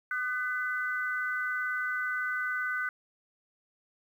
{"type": "tone cluster", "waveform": "sine", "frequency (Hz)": [1224, 1503, 2005], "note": ["D#6", "F#6", "B6"], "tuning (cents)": [-29, 27, 26], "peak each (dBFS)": [-38, -30, -39], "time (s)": [0.11, 2.89], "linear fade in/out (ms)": 2, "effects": ["10-bit"]}